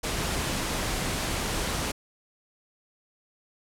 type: noise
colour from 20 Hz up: pink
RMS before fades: -29 dBFS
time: 0.03-1.92 s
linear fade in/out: 10 ms
effects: low-pass 11000 Hz 12 dB/octave